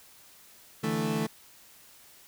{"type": "chord", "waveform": "30% pulse", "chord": "D suspended second", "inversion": "none", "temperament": "equal", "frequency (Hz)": [146.83, 164.81, 220], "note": ["D3", "E3", "A3"], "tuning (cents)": [0, 0, 0], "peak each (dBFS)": [-32, -30, -27], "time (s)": [0.83, 1.27], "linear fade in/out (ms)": 10, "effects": ["white hiss -55 dBFS RMS until 2.27 s"]}